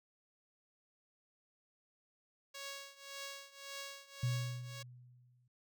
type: tone with tremolo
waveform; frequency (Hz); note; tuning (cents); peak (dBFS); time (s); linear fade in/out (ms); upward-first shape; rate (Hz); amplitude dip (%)
5% pulse; 554.4; C#5; 0; -31; 2.54-4.83; 10; triangle; 1.8; 90
type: tone with exponential decay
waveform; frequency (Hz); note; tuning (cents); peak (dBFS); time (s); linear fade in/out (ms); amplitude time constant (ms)
sine; 123.47; B2; 0; -30; 4.23-5.48; 5; 270
effects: none